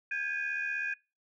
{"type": "tone cluster", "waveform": "sine", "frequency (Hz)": [1603, 1679, 2472], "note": ["G6", "G#6", "D#7"], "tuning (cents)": [38, 18, -12], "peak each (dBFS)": [-34, -36, -34], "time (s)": [0.11, 0.94], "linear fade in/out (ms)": 5, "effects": ["noise-tail reverb RT60 0.3 s tail -26 dB re dry", "tanh soft clip ceiling -23 dBFS"]}